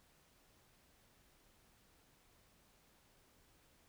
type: silence
effects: pink hiss -70 dBFS RMS until 3.88 s